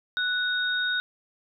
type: tone pair together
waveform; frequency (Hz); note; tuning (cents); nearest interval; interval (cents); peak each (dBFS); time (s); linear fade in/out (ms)
sine; 1480 / 3729; F#6 / A#7; 0 / 0; octave + major third; 1600; -25 / -29; 0.17-1; 0
effects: none